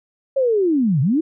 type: linear two-way sweep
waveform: sine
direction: down then up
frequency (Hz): 554.4 to 122.7 to 337.4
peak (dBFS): -14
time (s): 0.36-1.21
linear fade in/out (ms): 10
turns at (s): 1.01
effects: none